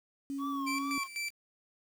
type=tone; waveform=sine; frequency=276.5 Hz; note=C#4; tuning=4 cents flat; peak=-34 dBFS; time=0.3-0.98 s; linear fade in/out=0 ms
type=tone with vibrato; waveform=triangle; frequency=1108.7 Hz; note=C#6; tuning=in tune; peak=-34 dBFS; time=0.38-1.08 s; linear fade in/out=50 ms; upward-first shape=triangle; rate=2.4 Hz; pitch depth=94 cents each way
type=tone with tremolo; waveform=sawtooth; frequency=2334 Hz; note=D7; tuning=11 cents flat; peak=-30 dBFS; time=0.66-1.31 s; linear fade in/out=20 ms; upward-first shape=square; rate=4 Hz; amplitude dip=75%
effects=low-pass 11000 Hz 12 dB/octave + 9-bit

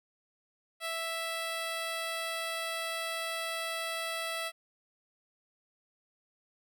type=tone; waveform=10% pulse; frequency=659.3 Hz; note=E5; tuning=in tune; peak=-25 dBFS; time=0.8-4.52 s; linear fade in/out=50 ms; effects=none

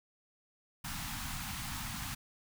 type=band-stop noise; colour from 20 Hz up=pink; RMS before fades=-40 dBFS; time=0.84-2.15 s; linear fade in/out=10 ms; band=270 to 760 Hz; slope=48 dB/octave; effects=none

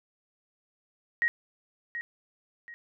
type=tone with echo; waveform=sine; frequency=1886 Hz; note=A#6; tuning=20 cents sharp; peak=-22 dBFS; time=1.22-1.28 s; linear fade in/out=0 ms; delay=730 ms; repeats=2; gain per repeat=-10 dB; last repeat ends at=2.74 s; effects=none

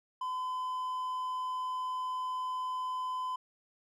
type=tone; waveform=triangle; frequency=1016 Hz; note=B5; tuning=49 cents sharp; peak=-31 dBFS; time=0.21-3.36 s; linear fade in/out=5 ms; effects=none

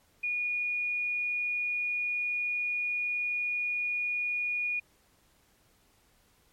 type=tone; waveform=sine; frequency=2447 Hz; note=D#7; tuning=29 cents flat; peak=-28 dBFS; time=0.23-4.8 s; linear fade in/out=10 ms; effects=pink hiss -66 dBFS RMS until 6.52 s + MP3 64 kbps

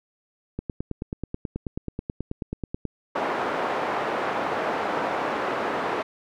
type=click train; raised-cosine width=3 ms; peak=-16 dBFS; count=22; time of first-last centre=0.59-2.853 s; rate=9.28 Hz
type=band-pass noise; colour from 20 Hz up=pink; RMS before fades=-27 dBFS; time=3.15-6.03 s; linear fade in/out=10 ms; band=450 to 1300 Hz; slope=12 dB/octave
effects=none

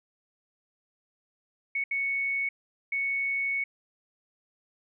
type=tone bursts at uneven times; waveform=sine; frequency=2217 Hz; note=C#7; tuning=in tune; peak=-26 dBFS; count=3; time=1.75-1.84 / 1.91-2.49 / 2.92-3.64 s; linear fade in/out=5 ms; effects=none

